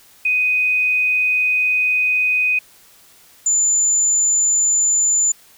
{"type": "tone pair in turn", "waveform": "sine", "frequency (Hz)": [2498, 7065], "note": ["D#7", "A8"], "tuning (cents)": [6, 6], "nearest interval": "octave + tritone", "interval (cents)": 1800, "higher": "second", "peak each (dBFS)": [-14, -13], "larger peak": "second", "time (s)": [[0.25, 2.59], [3.46, 5.32]], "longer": "first", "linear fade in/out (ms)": 5, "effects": ["white hiss -49 dBFS RMS until 5.57 s"]}